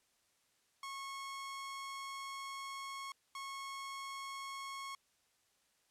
sawtooth tone bursts at uneven times, 1094 Hz, C#6, 23 cents flat, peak -39 dBFS, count 2, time 0.83-3.12 / 3.35-4.95 s, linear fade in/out 2 ms, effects white hiss -75 dBFS RMS until 5.9 s + low-pass 10000 Hz 12 dB/octave

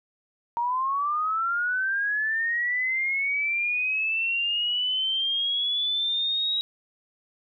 sine linear sweep, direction up, 931 to 3838 Hz, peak -23 dBFS, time 0.57-6.61 s, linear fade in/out 0 ms, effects none

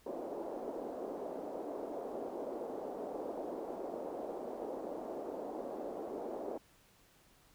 white band-pass noise, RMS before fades -42 dBFS, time 0.06-6.58 s, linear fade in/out 5 ms, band 280 to 640 Hz, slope 24 dB/octave, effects pink hiss -66 dBFS RMS until 7.54 s

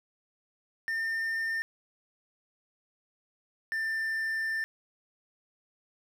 triangle tone pair in turn, 1807 / 1786.2 Hz, A6 / A6, +46 / +26 cents, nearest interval unison, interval 20 cents, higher first, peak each -27 dBFS, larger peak neither, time 0.88-1.62 / 3.72-4.64 s, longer second, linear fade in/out 0 ms, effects 11-bit

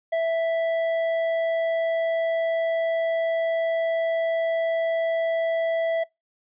sine tone with tanh clipping, 659.3 Hz, E5, in tune, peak -22 dBFS, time 0.12-6.04 s, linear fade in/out 10 ms, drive 8 dB, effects noise-tail reverb RT60 0.2 s tail -25 dB re dry + resampled to 8000 Hz

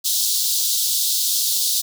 pink high-pass noise, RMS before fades -20 dBFS, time 0.04-1.82 s, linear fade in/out 20 ms, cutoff 3600 Hz, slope 48 dB/octave, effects none

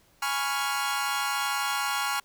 sawtooth chord, C# dominant seventh, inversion second, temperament equal, 830.6 / 987.8 / 1108.7 / 1396.9 Hz, G#5 / B5 / C#6 / E#6, 0 / 0 / 0 / 0 cents, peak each -28 / -32 / -28 / -27 dBFS, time 0.22-2.2 s, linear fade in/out 5 ms, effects pink hiss -62 dBFS RMS until 2.24 s

